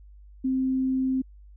sine tone, 261.6 Hz, C4, in tune, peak -22 dBFS, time 0.44-1.22 s, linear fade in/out 10 ms, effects added 50 Hz sine -46 dBFS peak until 1.56 s

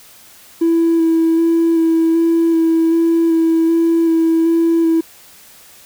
triangle tone with vibrato, 329.6 Hz, E4, in tune, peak -7 dBFS, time 0.61-5.01 s, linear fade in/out 10 ms, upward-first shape square, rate 1.3 Hz, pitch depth 13 cents each way, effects tanh soft clip ceiling -7 dBFS + white hiss -43 dBFS RMS until 5.85 s

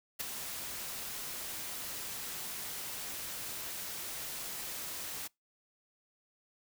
white noise with ADSR envelope, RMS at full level -34 dBFS, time 0.19-5.28 s, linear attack 18 ms, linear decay 10 ms, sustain -7 dB, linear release 14 ms, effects noise-tail reverb RT60 0.2 s tail -26 dB re dry

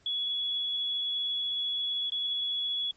sine tone with dropouts, 3378 Hz, G#7, 29 cents sharp, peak -28 dBFS, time 0.06-2.91 s, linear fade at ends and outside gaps 2 ms, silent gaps 2.099-2.12 s, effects pink hiss -65 dBFS RMS until 2.96 s + MP3 32 kbps

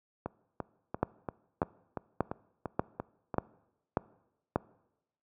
two click trains, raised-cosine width 1 ms, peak -12 / -20 dBFS, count 7 / 10, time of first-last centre 1.03-4.559 / 0.26-3.342 s, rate 1.7 / 2.92 Hz, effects noise-tail reverb RT60 0.9 s tail -22 dB re dry + high-pass 80 Hz 12 dB/octave

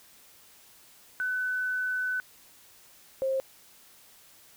sine tone pair in turn, 1504 / 531.7 Hz, F#6 / C5, +28 / +28 cents, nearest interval octave + tritone, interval 1800 cents, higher first, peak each -27 / -25 dBFS, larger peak second, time 1.2-2.2 / 3.22-3.4 s, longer first, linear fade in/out 0 ms, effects white hiss -56 dBFS RMS until 4.56 s

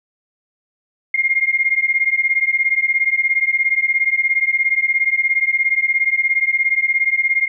sine beating tone pair, 2118 / 2135 Hz, C7 / C7, +21 / +34 cents, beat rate 17 Hz, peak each -17 dBFS, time 1.14-7.48 s, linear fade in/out 5 ms, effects none

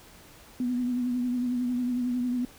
sine tone with vibrato, 246.9 Hz, B3, in tune, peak -25 dBFS, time 0.6-2.45 s, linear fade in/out 2 ms, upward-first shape triangle, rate 11 Hz, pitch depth 45 cents each way, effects pink hiss -52 dBFS RMS until 2.58 s

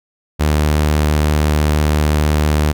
sawtooth tone, 75.5 Hz, D2, 48 cents sharp, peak -8 dBFS, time 0.39-2.73 s, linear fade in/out 20 ms, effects none

